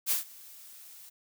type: noise with ADSR envelope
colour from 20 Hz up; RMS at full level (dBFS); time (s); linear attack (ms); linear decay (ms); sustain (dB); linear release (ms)
blue; -26; 0.06-1.1; 47; 130; -24; 15
effects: none